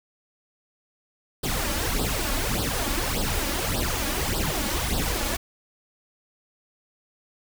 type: noise with flanger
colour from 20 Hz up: pink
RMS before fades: -26 dBFS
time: 1.43-5.37 s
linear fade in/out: 10 ms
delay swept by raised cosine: 0.22 to 3.62 ms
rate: 1.7 Hz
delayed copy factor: +0.8
effects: none